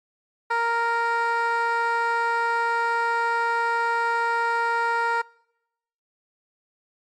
15% pulse tone with band-pass filter, 465.5 Hz, A#4, 2 cents flat, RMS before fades -23 dBFS, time 0.5-5.22 s, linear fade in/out 10 ms, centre 1100 Hz, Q 1.4, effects noise-tail reverb RT60 0.9 s tail -26 dB re dry + MP3 48 kbps

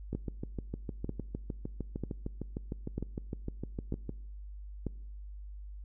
two click trains, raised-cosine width 3 ms, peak -23 / -21 dBFS, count 27 / 6, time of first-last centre 0.13-4.093 / 0.15-4.867 s, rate 6.56 / 1.06 Hz, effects noise-tail reverb RT60 0.9 s tail -23 dB re dry + added 50 Hz sine -42 dBFS peak until 5.84 s

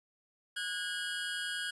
25% pulse tone pair together, 1459.6 / 1630 Hz, F#6 / G#6, -24 / -33 cents, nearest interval major second, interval 191 cents, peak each -35 / -33 dBFS, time 0.56-1.71 s, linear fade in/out 10 ms, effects resampled to 24000 Hz + 10-bit

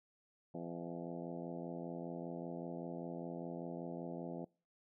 harmonic tone with a mistuned harmonic, 85.1 Hz, F2, 44 cents flat, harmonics 2 / 3 / 4 / 5 / 6 / 7 / 8 / 9 / 10, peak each -47 / -48 / -49 / -53 / -51 / -53 / -53 / -58 / -61 dBFS, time 0.54-4.45 s, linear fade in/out 5 ms, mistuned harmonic 7, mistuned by +55 cents, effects noise-tail reverb RT60 0.4 s tail -25 dB re dry

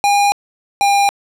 square tone pair in turn, 811 / 803.1 Hz, G#5 / G5, -41 / +42 cents, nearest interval unison, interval 17 cents, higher first, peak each -11 / -11 dBFS, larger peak neither, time 0.04-0.32 / 0.81-1.09 s, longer neither, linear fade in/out 0 ms, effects low-pass 11000 Hz 12 dB/octave

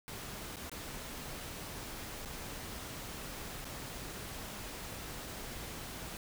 pink noise with dropouts, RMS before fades -44 dBFS, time 0.08-6.17 s, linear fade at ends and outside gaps 0 ms, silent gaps 0.559-0.568 / 0.696-0.716 / 2.25-2.257 / 3.645-3.653 s, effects none

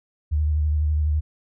sine tone with vibrato, 75.8 Hz, D#2, 45 cents flat, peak -18 dBFS, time 0.31-1.21 s, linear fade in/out 20 ms, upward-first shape sine, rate 12 Hz, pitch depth 38 cents each way, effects none

